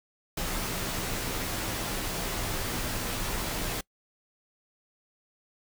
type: noise with comb filter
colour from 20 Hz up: pink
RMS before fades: -32 dBFS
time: 0.37-3.81 s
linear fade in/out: 5 ms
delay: 14 ms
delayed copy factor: -0.5
effects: noise-tail reverb RT60 0.1 s tail -24 dB re dry